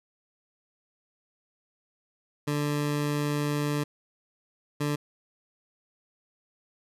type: tone bursts at uneven times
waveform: 20% pulse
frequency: 146.83 Hz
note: D3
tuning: in tune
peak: -21 dBFS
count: 2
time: 2.47-3.84 / 4.8-4.96 s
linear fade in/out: 10 ms
effects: resampled to 32000 Hz